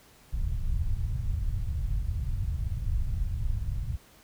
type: low-pass noise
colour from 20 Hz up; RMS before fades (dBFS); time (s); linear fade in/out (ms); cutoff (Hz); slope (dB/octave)
pink; -29; 0.32-3.97; 20; 110; 24
effects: pink hiss -57 dBFS RMS until 4.23 s